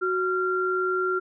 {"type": "tone pair together", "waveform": "sine", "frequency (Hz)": [370, 1379.3], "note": ["F#4", "F6"], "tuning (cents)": [0, -22], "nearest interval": "octave + major seventh", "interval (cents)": 2278, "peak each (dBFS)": -25, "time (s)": [0.01, 1.2], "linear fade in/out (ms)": 20, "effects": []}